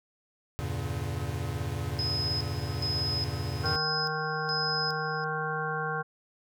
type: chord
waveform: square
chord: E diminished seventh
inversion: none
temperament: equal with one note detuned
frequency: 82.41 / 98 / 116.54 / 142.08 Hz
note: E2 / G2 / Bb2 / Db3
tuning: 0 / 0 / 0 / +43 cents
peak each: -37 dBFS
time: 0.59-3.76 s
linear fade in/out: 0 ms
type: tone with tremolo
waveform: sine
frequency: 5080 Hz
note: D#8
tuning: 35 cents sharp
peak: -29 dBFS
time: 1.99-5.24 s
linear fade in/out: 0 ms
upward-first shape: square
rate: 1.2 Hz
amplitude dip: 80%
type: harmonic tone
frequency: 155.56 Hz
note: D#3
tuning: in tune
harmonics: 1 / 3 / 5 / 7 / 9 / 10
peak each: -36 / -36 / -36 / -36 / -36 / -36 dBFS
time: 3.63-6.03 s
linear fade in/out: 20 ms
effects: none